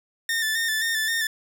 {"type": "tone with vibrato", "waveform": "sawtooth", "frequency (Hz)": 1790, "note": "A6", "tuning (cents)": 29, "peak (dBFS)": -19, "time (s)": [0.29, 1.27], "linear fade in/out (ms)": 2, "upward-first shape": "square", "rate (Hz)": 3.8, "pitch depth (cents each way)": 36, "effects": []}